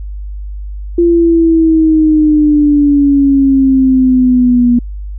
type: exponential sweep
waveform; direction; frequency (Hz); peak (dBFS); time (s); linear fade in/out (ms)
sine; down; 344.5 to 240; -5; 0.98-4.79; 5
effects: added 50 Hz sine -20 dBFS peak until 5.18 s